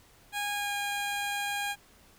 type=tone with pitch glide; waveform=15% pulse; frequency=820 to 812.5 Hz; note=G#5 to G#5; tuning=-22 to -38 cents; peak=-24 dBFS; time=0.32-1.76 s; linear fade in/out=50 ms; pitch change=-16 cents; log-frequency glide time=0.53-0.73 s; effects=pink hiss -59 dBFS RMS until 2.18 s